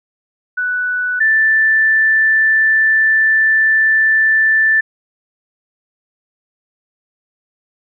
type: tone pair in turn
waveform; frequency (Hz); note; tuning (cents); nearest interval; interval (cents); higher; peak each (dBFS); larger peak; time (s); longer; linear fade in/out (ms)
sine; 1484 / 1764.8; F#6 / A6; +5 / +5; minor third; 300; second; -15 / -9; second; 0.57-1.2 / 1.2-4.81; second; 10
effects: none